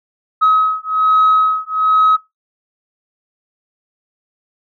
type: beating tone pair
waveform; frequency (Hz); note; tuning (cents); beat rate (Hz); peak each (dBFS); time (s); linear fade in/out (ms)
sine; 1274 / 1275.2; D#6 / D#6; +41 / +42; 1.2; -12; 0.41-2.17; 20
effects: noise-tail reverb RT60 0.2 s tail -21 dB re dry + tanh soft clip ceiling -5 dBFS